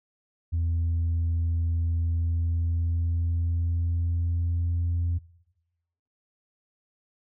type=tone with pitch glide; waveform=sine; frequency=83.5 to 85.65 Hz; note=E2 to F2; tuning=+23 to -33 cents; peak=-21 dBFS; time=0.52-5.19 s; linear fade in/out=20 ms; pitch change=+44 cents; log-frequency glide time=2.04-4.89 s; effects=noise-tail reverb RT60 1.0 s tail -23 dB re dry + tanh soft clip ceiling -21 dBFS